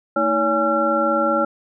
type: tone cluster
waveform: sine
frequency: 225.1 / 320.1 / 565 / 829 / 1362 Hz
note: A3 / D#4 / C#5 / G#5 / F6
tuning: +40 / +49 / +33 / -3 / -44 cents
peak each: -26 / -24 / -20 / -26 / -20 dBFS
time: 0.16-1.45 s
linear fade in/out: 5 ms
effects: none